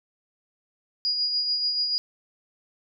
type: tone with tremolo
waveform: sine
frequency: 4883 Hz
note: D#8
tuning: 33 cents flat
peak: -21 dBFS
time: 1.05-1.98 s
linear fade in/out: 0 ms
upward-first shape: sine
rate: 6.9 Hz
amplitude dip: 40%
effects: none